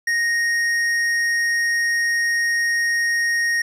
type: tone with hard clipping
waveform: sine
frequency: 1864.7 Hz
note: A#6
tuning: in tune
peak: -19 dBFS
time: 0.07-3.62 s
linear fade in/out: 5 ms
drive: 9 dB
effects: none